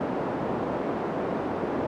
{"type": "band-pass noise", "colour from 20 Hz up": "pink", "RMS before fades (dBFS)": -29, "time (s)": [0, 1.87], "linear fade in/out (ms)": 10, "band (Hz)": [240, 780], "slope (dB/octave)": 12, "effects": []}